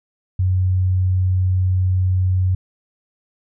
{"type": "tone", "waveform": "sine", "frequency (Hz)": 92.5, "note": "F#2", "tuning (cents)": 0, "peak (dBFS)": -14, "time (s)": [0.39, 2.55], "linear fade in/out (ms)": 5, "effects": []}